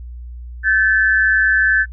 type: tone pair together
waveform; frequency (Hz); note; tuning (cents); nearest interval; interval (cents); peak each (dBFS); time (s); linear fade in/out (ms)
sine; 1537 / 1737.6; G6 / A6; -35 / -22; major second; 213; -14; 0.63-1.86; 50
effects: noise-tail reverb RT60 0.1 s tail -26 dB re dry + added 60 Hz sine -29 dBFS peak until 1.92 s